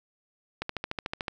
click train, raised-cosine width 0.3 ms, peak -15 dBFS, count 10, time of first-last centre 0.62-1.282 s, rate 13.6 Hz, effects none

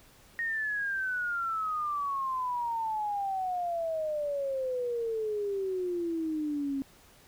sine exponential sweep, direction down, 1869 to 269.6 Hz, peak -29 dBFS, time 0.39-6.82 s, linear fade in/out 0 ms, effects pink hiss -58 dBFS RMS until 7.27 s

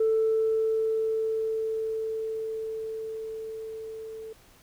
sine tone with level ramp, 442.4 Hz, A4, 9 cents sharp, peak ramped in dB -19 to -37 dBFS, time 0-4.33 s, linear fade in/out 5 ms, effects tanh soft clip ceiling -17 dBFS + pink hiss -57 dBFS RMS until 4.62 s

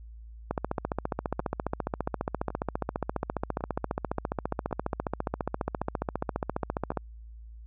two click trains, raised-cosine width 1 ms, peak -14 / -23 dBFS, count 96 / 6, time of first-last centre 0.51-6.973 / 1.4-6.919 s, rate 14.7 / 0.906 Hz, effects added 56 Hz sine -43 dBFS peak until 7.66 s

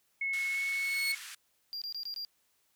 sine tone with pitch glide, 2188 to 2204 Hz, C#7 to C#7, -23 to -11 cents, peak -30 dBFS, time 0.21-1.15 s, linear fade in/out 5 ms, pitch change +12 cents, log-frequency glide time 0.53-0.59 s
sawtooth tone with exponential growth, 4338 Hz, C#8, 38 cents flat, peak -28 dBFS, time 0.33-1.12 s, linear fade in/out 2 ms, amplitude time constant 170 ms
pink band-pass noise, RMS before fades -46 dBFS, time 0.33-1.35 s, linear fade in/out 5 ms, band 1500 to 12000 Hz, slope 24 dB/octave
triangle tone bursts, 4777 Hz, D8, 29 cents sharp, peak -35 dBFS, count 5, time 1.73-2.249 s, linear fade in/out 0 ms, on 87 ms, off 21 ms
effects white hiss -73 dBFS RMS until 2.75 s

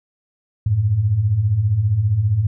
sine beating tone pair, 92.5 / 107.5 Hz, F#2 / A2, 0 / -40 cents, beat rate 15 Hz, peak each -22 / -15 dBFS, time 0.66-2.47 s, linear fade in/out 5 ms, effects none

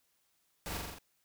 pink noise with echo, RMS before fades -41 dBFS, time 0.66-0.77 s, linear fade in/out 0 ms, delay 43 ms, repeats 5, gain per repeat -2 dB, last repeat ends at 0.985 s, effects white hiss -75 dBFS RMS until 1.24 s

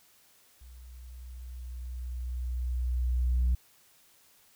sine tone with level ramp, 61.74 Hz, B1, in tune, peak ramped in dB -47 to -20 dBFS, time 0.61-3.55 s, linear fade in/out 5 ms, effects tanh soft clip ceiling -21 dBFS + white hiss -62 dBFS RMS until 4.55 s

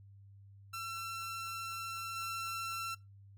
sawtooth tone with level steps, 1348 Hz, E6, 38 cents sharp, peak -36 / -34 dBFS, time 0.73-2.95 s, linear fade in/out 10 ms, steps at 2.16 s, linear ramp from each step 2 ms, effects noise-tail reverb RT60 0.2 s tail -20 dB re dry + added 99 Hz sine -54 dBFS peak until 3.37 s

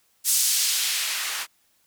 blue noise with band-pass filter sweep, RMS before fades -24 dBFS, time 0.24-1.47 s, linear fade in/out 50 ms, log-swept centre 7700 to 1300 Hz, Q 0.86, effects white hiss -65 dBFS RMS until 1.86 s

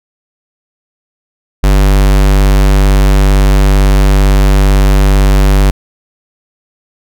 square tone, 48.91 Hz, G1, 3 cents flat, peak -5 dBFS, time 1.63-5.71 s, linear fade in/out 10 ms, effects none

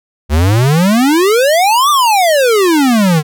square exponential two-way sweep, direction up then down, 70.1 to 1210 to 146.2 Hz, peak -8 dBFS, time 0.29-3.23 s, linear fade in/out 50 ms, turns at 1.9 s, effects none

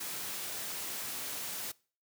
white noise, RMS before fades -39 dBFS, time 0-1.72 s, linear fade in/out 10 ms, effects noise-tail reverb RT60 0.4 s tail -23 dB re dry + high-pass 100 Hz 12 dB/octave

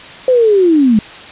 sine linear sweep, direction down, 523.3 to 202.6 Hz, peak -6 dBFS, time 0.28-0.99 s, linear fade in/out 2 ms, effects white hiss -32 dBFS RMS until 1.31 s + resampled to 8000 Hz

